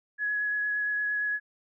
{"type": "tone with vibrato", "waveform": "sine", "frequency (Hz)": 1683, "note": "G#6", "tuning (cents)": 23, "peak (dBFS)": -26, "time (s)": [0.18, 1.4], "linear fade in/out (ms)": 50, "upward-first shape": "sine", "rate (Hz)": 8.7, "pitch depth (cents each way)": 11, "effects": []}